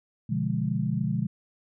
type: chord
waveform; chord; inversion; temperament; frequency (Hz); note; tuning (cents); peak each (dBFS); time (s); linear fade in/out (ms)
sine; B diminished seventh; none; equal; 123.47 / 146.83 / 174.61 / 207.7; B2 / D3 / F3 / Ab3; 0 / 0 / 0 / 0; -30; 0.29-1.27; 10
effects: none